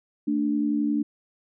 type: tone pair together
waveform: sine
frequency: 222.5 / 293.7 Hz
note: A3 / D4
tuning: +20 / 0 cents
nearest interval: perfect fourth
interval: 480 cents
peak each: -26 / -23 dBFS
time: 0.27-1.03 s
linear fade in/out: 10 ms
effects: none